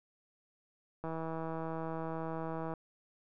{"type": "click train", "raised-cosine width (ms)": 1, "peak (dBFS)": -26, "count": 276, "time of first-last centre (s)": [1.04, 2.738], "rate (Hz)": 162, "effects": []}